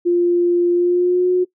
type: tone with pitch glide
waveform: sine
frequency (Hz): 349.2 to 363.2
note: F4 to F#4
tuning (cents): 0 to -32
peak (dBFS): -12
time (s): 0.05-1.45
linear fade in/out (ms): 20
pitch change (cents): +68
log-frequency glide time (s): 0.72-1.3
effects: noise-tail reverb RT60 0.1 s tail -20 dB re dry